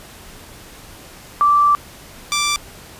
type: tone pair in turn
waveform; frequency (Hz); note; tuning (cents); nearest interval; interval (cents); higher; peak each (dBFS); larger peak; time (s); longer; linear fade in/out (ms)
sine / 10% pulse; 1168 / 1173.8; D6 / D6; -10 / -1; unison; 9; second; -10 / -8; second; 1.41-1.75 / 2.32-2.56; first; 0
effects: pink hiss -40 dBFS RMS until 2.99 s + resampled to 32000 Hz